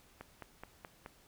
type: click train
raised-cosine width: 0.5 ms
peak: -30 dBFS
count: 5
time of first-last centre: 0.21-1.061 s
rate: 4.7 Hz
effects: pink hiss -64 dBFS RMS until 1.27 s